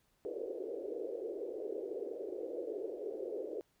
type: band-pass noise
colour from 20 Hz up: white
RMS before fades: -41 dBFS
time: 0.25-3.61 s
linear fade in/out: 0 ms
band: 350 to 510 Hz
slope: 48 dB/octave
effects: pink hiss -75 dBFS RMS until 3.8 s